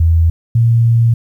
sine tone pair in turn, 82.41 / 116.14 Hz, E2 / A#2, 0 / -6 cents, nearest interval tritone, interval 594 cents, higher second, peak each -7 dBFS, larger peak neither, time 0-0.3 / 0.55-1.14 s, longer second, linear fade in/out 5 ms, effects 8-bit

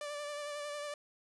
sawtooth tone with vibrato, 586 Hz, D5, 4 cents flat, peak -35 dBFS, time 0.01-0.94 s, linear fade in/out 2 ms, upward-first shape sine, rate 11 Hz, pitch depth 24 cents each way, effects resampled to 24000 Hz

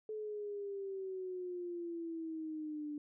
sine exponential sweep, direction down, 433.7 to 293.7 Hz, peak -39 dBFS, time 0.09-2.98 s, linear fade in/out 2 ms, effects none

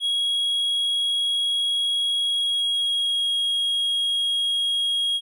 triangle tone with pitch glide, 3312 to 3283 Hz, G#7 to G#7, -5 to -21 cents, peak -19 dBFS, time 0-5.21 s, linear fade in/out 50 ms, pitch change -16 cents, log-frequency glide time 2.2-3.36 s, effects none

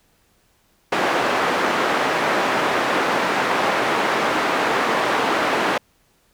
white band-pass noise, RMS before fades -20 dBFS, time 0.92-5.78 s, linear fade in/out 5 ms, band 260 to 1400 Hz, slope 12 dB/octave, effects pink hiss -61 dBFS RMS until 6.33 s

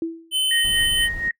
sine tone with exponential decay, 329.6 Hz, E4, in tune, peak -19 dBFS, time 0.02-0.36 s, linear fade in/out 2 ms, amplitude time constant 73 ms
square tone, 3049 Hz, G7, 49 cents flat, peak -19 dBFS, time 0.31-1.09 s, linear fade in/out 50 ms
sine tone with tremolo, 1867 Hz, A#6, 2 cents sharp, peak -20 dBFS, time 0.51-1.31 s, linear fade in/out 2 ms, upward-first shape sine, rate 4.2 Hz, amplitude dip 70%
brown noise, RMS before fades -33 dBFS, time 0.64-1.29 s, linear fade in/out 5 ms
effects noise-tail reverb RT60 0.1 s tail -22 dB re dry

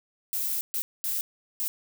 violet noise bursts at uneven times, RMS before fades -29 dBFS, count 4, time 0.33-0.61 / 0.74-0.82 / 1.04-1.21 / 1.6-1.68 s, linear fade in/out 0 ms, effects none

